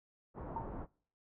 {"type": "low-pass noise", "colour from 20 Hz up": "pink", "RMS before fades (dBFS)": -44, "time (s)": [0.34, 0.87], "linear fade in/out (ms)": 50, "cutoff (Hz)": 1100, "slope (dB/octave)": 24}
{"type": "tone with exponential decay", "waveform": "sine", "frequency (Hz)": 911, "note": "A#5", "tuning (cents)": -40, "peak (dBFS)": -34, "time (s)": [0.56, 0.75], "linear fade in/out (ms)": 2, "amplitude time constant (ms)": 41}
{"effects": ["noise-tail reverb RT60 0.5 s tail -24 dB re dry"]}